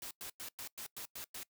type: noise bursts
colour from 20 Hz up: white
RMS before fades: -45 dBFS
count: 8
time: 0.02-1.432 s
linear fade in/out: 2 ms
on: 89 ms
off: 100 ms
effects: noise-tail reverb RT60 0.1 s tail -22 dB re dry